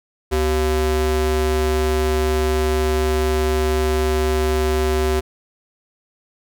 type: ring-modulated tone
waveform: square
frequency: 156.7 Hz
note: D#3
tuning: 13 cents sharp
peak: -14 dBFS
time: 0.31-5.21 s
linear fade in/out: 20 ms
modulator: 226 Hz
effects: none